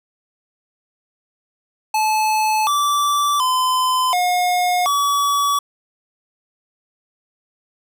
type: tone with pitch steps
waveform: square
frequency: 865 / 1163 / 1021 / 719 / 1140 Hz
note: A5 / D6 / C6 / F#5 / C#6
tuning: -30 / -17 / -43 / -50 / +48 cents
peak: -16 dBFS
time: 1.94-5.59 s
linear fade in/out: 5 ms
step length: 730 ms
effects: none